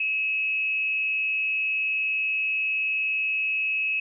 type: tone with amplitude modulation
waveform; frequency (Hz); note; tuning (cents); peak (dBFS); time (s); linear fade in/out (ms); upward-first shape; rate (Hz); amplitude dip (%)
sine; 2580; E7; -38; -21; 0-4; 5; sine; 221; 40
effects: none